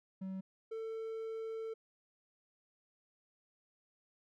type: tone pair in turn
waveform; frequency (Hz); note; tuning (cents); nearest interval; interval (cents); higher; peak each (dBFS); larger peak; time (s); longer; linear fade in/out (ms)
triangle; 190 / 446.6; F#3 / A4; +46 / +26; octave + minor third; 1480; second; -37 / -37; neither; 0.21-0.41 / 0.71-1.74; second; 10
effects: none